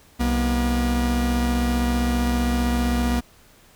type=tone pair together; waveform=45% pulse; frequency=63.84 / 240 Hz; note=C2 / B3; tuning=-42 / -49 cents; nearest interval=octave + major seventh; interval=2293 cents; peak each=-22 dBFS; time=0.19-3.21 s; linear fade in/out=20 ms; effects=pink hiss -53 dBFS RMS until 3.75 s